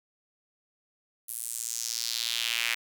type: tone with high-pass filter sweep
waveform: sawtooth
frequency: 116.54 Hz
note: A#2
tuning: in tune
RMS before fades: -32 dBFS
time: 1.28-2.75 s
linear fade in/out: 10 ms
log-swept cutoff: 11000 to 2200 Hz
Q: 2.5
effects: none